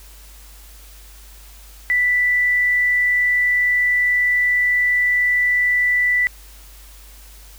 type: tone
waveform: sine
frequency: 1975.5 Hz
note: B6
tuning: in tune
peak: -14 dBFS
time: 1.9-6.27 s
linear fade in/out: 0 ms
effects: added 50 Hz sine -41 dBFS peak until 7.58 s + white hiss -46 dBFS RMS until 7.58 s